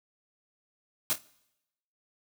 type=noise with echo; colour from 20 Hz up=white; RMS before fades=-27 dBFS; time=1.1-1.13 s; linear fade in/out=0 ms; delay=26 ms; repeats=3; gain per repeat=-11 dB; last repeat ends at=1.208 s; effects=noise-tail reverb RT60 0.9 s tail -22 dB re dry